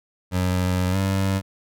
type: tone with pitch glide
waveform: 25% pulse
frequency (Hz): 91.4 to 96.67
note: F#2 to G2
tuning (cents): -21 to -24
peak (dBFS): -16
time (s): 0.31-1.42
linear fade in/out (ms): 50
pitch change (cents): +97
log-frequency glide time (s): 0.91-0.96
effects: none